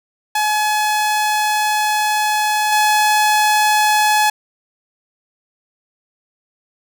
sawtooth tone with level steps, 849 Hz, G#5, 38 cents sharp, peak -11 / -8 dBFS, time 0.35-4.3 s, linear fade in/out 5 ms, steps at 2.72 s, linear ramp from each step 5 ms, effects none

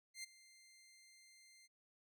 15% pulse tone with ADSR envelope, 2093 Hz, C7, in tune, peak -38 dBFS, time 0.14-1.68 s, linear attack 97 ms, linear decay 13 ms, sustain -19 dB, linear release 30 ms, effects none

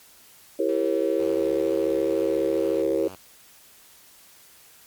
sine chord, E diminished seventh, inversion none, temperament equal with one note detuned, 329.6 / 392 / 466.2 / 540.5 Hz, E4 / G4 / Bb4 / Db5, 0 / 0 / 0 / -44 cents, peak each -26 dBFS, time 0.59-3.08 s, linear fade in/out 5 ms
click train, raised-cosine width 0.3 ms, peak -32 dBFS, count 409, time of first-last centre 0.69-2.815 s, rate 192 Hz
5% pulse tone with vibrato, 80.3 Hz, E2, 45 cents flat, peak -29 dBFS, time 1.19-3.16 s, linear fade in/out 10 ms, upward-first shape triangle, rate 2.2 Hz, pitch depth 290 cents each way
effects white hiss -52 dBFS RMS until 4.86 s + MP3 96 kbps

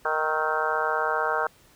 harmonic tone with a mistuned harmonic, 155.56 Hz, D#3, in tune, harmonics 3 / 4 / 5 / 6 / 7 / 8 / 9 / 10, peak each -31 / -31 / -31 / -31 / -31 / -31 / -31 / -31 dBFS, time 0.05-1.47 s, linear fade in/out 2 ms, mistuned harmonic 8, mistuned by +64 cents, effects pink hiss -57 dBFS RMS until 1.75 s

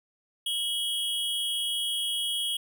square tone pair together, 2960 / 3279 Hz, F#7 / G#7, 0 / -23 cents, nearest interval major second, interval 177 cents, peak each -34 / -29 dBFS, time 0.46-2.57 s, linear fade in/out 5 ms, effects none

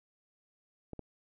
clicks, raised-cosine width 2 ms, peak -28 dBFS, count 2, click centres 0.933 / 0.993 s, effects none

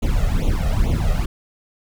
brown noise with flanger, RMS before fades -18 dBFS, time 0.02-1.26 s, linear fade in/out 10 ms, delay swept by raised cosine 0.29 to 1.59 ms, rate 2.3 Hz, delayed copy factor +1, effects none

